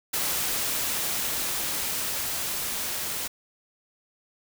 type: noise with level ramp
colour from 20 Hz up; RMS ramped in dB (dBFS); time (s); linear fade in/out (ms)
white; -27 to -31; 0.13-3.28; 10
effects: none